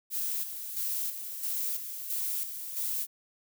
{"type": "noise with tremolo", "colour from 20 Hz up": "violet", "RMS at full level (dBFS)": -32, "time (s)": [0.1, 3.07], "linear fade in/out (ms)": 50, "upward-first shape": "square", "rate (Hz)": 1.5, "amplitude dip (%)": 55, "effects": []}